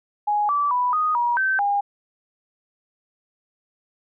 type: tone with pitch steps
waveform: sine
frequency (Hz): 832 / 1158 / 988 / 1242 / 957 / 1547 / 810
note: G#5 / D6 / B5 / D#6 / A#5 / G6 / G#5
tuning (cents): +3 / -25 / 0 / -3 / +45 / -23 / -43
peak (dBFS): -18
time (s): 0.27-1.81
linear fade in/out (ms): 10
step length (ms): 220
effects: none